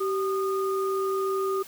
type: tone pair together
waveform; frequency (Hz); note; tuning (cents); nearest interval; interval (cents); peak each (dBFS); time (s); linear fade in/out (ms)
sine; 385.9 / 1225; G4 / D#6; -27 / -27; octave + minor sixth; 2000; -25 / -30; 0-1.63; 10
effects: white hiss -46 dBFS RMS until 1.67 s